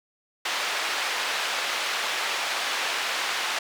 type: band-pass noise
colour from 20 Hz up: white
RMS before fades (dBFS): -28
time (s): 0.45-3.59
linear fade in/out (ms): 5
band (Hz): 630 to 3300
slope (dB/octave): 12
effects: none